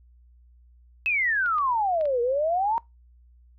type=exponential two-way sweep; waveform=sine; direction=down then up; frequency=2637 to 466.2 to 943 Hz; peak=-21 dBFS; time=1.06-2.78 s; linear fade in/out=0 ms; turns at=2.21 s
type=clicks; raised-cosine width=0.3 ms; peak=-29 dBFS; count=4; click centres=1.461 / 1.584 / 2.011 / 2.055 s
effects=noise-tail reverb RT60 0.2 s tail -23 dB re dry + added 60 Hz sine -52 dBFS peak until 3.58 s